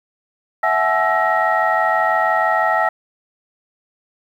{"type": "tone cluster", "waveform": "sine", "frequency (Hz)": [656, 742, 855, 1325, 1889], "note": ["E5", "F#5", "A5", "E6", "A#6"], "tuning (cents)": [-9, 5, -50, 9, 22], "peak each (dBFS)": -20, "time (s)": [0.63, 2.89], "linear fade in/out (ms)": 5, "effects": ["tanh soft clip ceiling -4 dBFS", "8-bit"]}